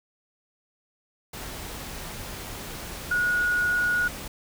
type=tone in noise; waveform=sine; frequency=1451 Hz; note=F#6; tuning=34 cents flat; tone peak=-21 dBFS; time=3.11-4.08 s; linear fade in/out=5 ms; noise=pink; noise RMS=-37 dBFS; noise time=1.33-4.28 s; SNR=+13 dB; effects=none